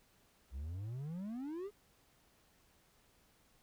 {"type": "exponential sweep", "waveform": "triangle", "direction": "up", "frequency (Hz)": [61.74, 426.2], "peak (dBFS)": -38, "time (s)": [0.51, 1.71], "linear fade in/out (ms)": 50, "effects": ["pink hiss -70 dBFS RMS until 3.62 s"]}